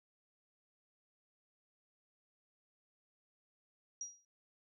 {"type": "tone with exponential decay", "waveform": "sine", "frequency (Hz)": 5740, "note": "F8", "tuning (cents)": 47, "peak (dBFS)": -37, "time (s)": [4.01, 4.25], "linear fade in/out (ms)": 2, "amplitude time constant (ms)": 52, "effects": []}